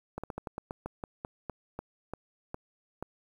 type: slowing click train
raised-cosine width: 1 ms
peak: -22 dBFS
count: 15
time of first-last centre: 0.18-3.026 s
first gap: 56 ms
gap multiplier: 1.18
effects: 9-bit